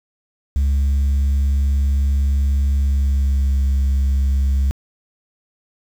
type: tone with pitch glide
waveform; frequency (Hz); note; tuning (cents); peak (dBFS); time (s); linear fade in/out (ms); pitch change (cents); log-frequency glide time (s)
sine; 69.3 to 67.72; C#2 to C#2; 0 to -40; -11; 0.56-4.71; 0; -40; 2.75-3.57
effects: tanh soft clip ceiling -13 dBFS + 7-bit